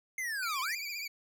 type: linear two-way sweep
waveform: square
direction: down then up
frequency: 2127 to 1000 to 2127 Hz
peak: -34 dBFS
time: 0.18-0.75 s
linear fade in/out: 2 ms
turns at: 0.61 s
type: tone with vibrato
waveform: 25% pulse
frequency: 2349 Hz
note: D7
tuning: in tune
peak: -33 dBFS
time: 0.42-1.08 s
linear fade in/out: 10 ms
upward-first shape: triangle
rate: 15 Hz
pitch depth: 87 cents each way
effects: none